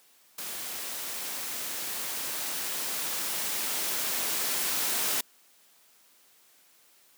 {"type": "noise with level ramp", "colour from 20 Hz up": "white", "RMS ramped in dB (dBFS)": [-37, -28], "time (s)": [0.38, 5.21], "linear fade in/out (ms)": 5, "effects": ["white hiss -61 dBFS RMS until 7.17 s", "high-pass 200 Hz 12 dB/octave"]}